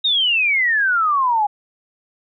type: exponential sweep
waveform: sine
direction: down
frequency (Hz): 3778 to 809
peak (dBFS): -14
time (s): 0.04-1.47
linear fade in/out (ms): 10
effects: none